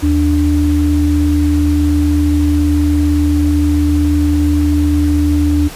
sine tone pair together, 78.24 / 293.7 Hz, D#2 / D4, +10 / 0 cents, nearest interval octave + major seventh, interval 2290 cents, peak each -12 dBFS, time 0.02-5.69 s, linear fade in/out 20 ms, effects pink hiss -31 dBFS RMS until 5.75 s + resampled to 32000 Hz

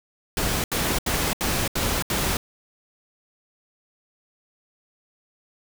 pink noise bursts, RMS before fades -24 dBFS, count 6, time 0.37-2.37 s, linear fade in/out 2 ms, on 270 ms, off 76 ms, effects none

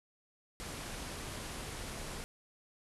pink low-pass noise, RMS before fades -43 dBFS, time 0.6-2.24 s, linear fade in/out 0 ms, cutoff 12000 Hz, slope 96 dB/octave, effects none

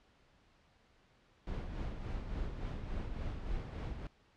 brown noise with tremolo, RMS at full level -38 dBFS, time 1.47-4.07 s, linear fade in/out 2 ms, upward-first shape sine, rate 3.5 Hz, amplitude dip 45%, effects pink hiss -68 dBFS RMS until 4.36 s + low-pass 4000 Hz 12 dB/octave

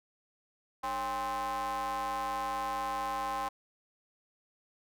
square ring-modulated tone, 124.4 Hz, B2, 13 cents sharp, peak -30 dBFS, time 0.83-3.49 s, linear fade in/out 10 ms, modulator 923 Hz, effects none

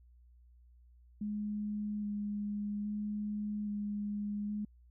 sine tone with vibrato, 207.6 Hz, G#3, in tune, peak -34 dBFS, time 1.21-4.65 s, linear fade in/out 5 ms, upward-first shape square, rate 0.61 Hz, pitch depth 11 cents each way, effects added 60 Hz sine -58 dBFS peak until 4.9 s

